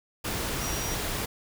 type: tone in noise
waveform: sine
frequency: 5740 Hz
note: F8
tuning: 47 cents sharp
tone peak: -36 dBFS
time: 0.61-0.95 s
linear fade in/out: 10 ms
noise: pink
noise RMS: -31 dBFS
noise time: 0.24-1.26 s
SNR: -8 dB
effects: none